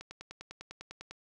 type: click train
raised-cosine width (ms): 0.2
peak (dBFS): -27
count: 12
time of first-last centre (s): 0.01-1.11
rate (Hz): 10
effects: 11-bit